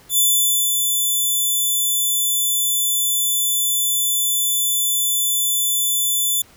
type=tone with ADSR envelope; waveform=5% pulse; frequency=3500 Hz; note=A7; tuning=10 cents flat; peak=-5 dBFS; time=0.09-6.42 s; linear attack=88 ms; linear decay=530 ms; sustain=-4 dB; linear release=5 ms; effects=pink hiss -49 dBFS RMS until 6.56 s